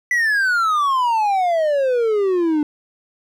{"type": "exponential sweep", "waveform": "triangle", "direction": "down", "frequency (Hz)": [1993, 292.9], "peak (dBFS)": -13, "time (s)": [0.11, 2.63], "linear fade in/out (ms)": 2, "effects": []}